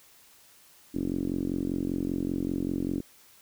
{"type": "tone with low-pass filter", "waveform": "5% pulse", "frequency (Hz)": 45.11, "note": "F#1", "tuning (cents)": -43, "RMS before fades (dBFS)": -30, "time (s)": [0.94, 3.01], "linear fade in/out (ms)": 10, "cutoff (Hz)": 290, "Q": 4.4, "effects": ["white hiss -57 dBFS RMS until 3.41 s"]}